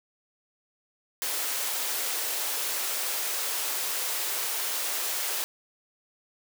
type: high-pass noise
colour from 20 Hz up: white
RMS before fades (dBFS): -30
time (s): 1.22-5.44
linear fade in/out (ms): 0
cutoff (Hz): 370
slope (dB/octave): 24
effects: none